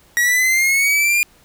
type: linear sweep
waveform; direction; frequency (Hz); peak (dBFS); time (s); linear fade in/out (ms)
45% pulse; up; 1900 to 2426; -13; 0.17-1.23; 0
effects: pink hiss -52 dBFS RMS until 1.44 s